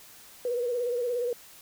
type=tone with vibrato; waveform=sine; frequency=485.5 Hz; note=B4; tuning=30 cents flat; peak=-26 dBFS; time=0.45-1.33 s; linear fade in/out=2 ms; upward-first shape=sine; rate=17 Hz; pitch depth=54 cents each way; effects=white hiss -51 dBFS RMS until 1.61 s